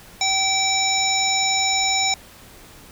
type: harmonic tone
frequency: 770 Hz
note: G5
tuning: 31 cents flat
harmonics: 1 / 3 / 5 / 7 / 9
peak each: -24 / -24 / -24 / -24 / -24 dBFS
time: 0.21-2.14 s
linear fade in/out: 2 ms
effects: pink hiss -45 dBFS RMS until 2.91 s